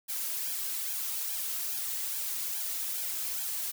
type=noise with flanger; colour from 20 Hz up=blue; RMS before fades=-34 dBFS; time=0.08-3.72 s; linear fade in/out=20 ms; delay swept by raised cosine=1.2 to 3.2 ms; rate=2.4 Hz; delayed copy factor=+0.85; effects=none